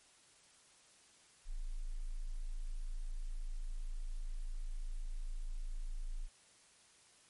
sine tone, 27.5 Hz, A0, in tune, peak -37 dBFS, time 1.45-6.29 s, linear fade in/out 50 ms, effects white hiss -65 dBFS RMS until 7.29 s + MP3 48 kbps

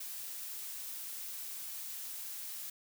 blue noise, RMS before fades -43 dBFS, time 0-2.7 s, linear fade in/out 5 ms, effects none

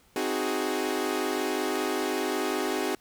sawtooth chord, Ab dominant seventh, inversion first, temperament equal, 261.6 / 311.1 / 370 / 415.3 Hz, C4 / Eb4 / Gb4 / Ab4, 0 / 0 / 0 / 0 cents, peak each -30 / -29 / -27 / -28 dBFS, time 0.16-2.95 s, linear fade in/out 2 ms, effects pink hiss -61 dBFS RMS until 3 s

